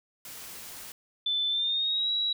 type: noise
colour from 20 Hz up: white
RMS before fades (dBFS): -43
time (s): 0.25-0.92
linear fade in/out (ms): 2
type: tone with pitch glide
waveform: sine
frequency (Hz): 3520 to 3883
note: A7 to B7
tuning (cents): 0 to -30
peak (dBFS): -25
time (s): 1.26-2.33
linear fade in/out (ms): 5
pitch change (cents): +170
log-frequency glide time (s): 1.49-2.1
effects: none